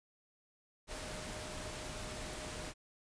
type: tone in noise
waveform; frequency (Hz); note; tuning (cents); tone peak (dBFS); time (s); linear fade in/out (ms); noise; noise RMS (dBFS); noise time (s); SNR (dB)
sine; 615; D#5; -20; -51; 0.87-2.74; 50; pink; -44; 0.87-2.74; -10
effects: resampled to 22050 Hz